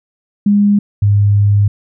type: tone pair in turn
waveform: sine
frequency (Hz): 204.2 / 102.1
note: G#3 / G#2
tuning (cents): -29 / -29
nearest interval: octave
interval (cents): 1200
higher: first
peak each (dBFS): -7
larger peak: neither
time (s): 0.46-0.79 / 1.02-1.68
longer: second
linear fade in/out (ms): 5
effects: none